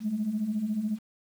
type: beating tone pair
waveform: sine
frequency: 202.6 / 216.6 Hz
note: G#3 / A3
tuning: -43 / -27 cents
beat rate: 14 Hz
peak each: -33 / -27 dBFS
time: 0-0.99 s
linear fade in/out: 50 ms
effects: tanh soft clip ceiling -20 dBFS + 9-bit